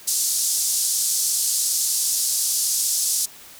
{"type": "band-pass noise", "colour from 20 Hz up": "white", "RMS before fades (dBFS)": -22, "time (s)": [0.07, 3.26], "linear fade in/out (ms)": 10, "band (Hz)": [4900, 11000], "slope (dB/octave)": 24, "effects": ["white hiss -44 dBFS RMS until 3.59 s"]}